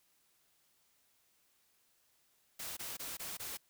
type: noise bursts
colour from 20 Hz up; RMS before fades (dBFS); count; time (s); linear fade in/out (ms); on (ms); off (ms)
white; -43; 5; 2.59-3.574; 10; 180; 21
effects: white hiss -73 dBFS RMS until 3.69 s